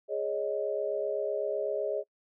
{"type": "chord", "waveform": "sine", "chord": "Ab suspended fourth", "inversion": "none", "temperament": "equal", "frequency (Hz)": [415.3, 554.4, 622.3], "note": ["Ab4", "Db5", "Eb5"], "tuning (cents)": [0, 0, 0], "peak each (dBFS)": -33, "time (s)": [0.08, 2.04], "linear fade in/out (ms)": 50, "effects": ["noise-tail reverb RT60 0.1 s tail -26 dB re dry"]}